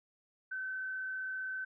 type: tone with frequency modulation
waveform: sine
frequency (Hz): 1529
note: G6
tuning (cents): -44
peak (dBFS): -36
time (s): 0.51-1.65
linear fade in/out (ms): 10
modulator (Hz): 35.3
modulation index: 0.37
effects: none